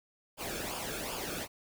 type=noise with flanger; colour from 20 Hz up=pink; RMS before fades=-38 dBFS; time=0.37-1.48 s; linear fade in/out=50 ms; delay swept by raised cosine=0.5 to 1.04 ms; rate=2.6 Hz; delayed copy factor=-0.65; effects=none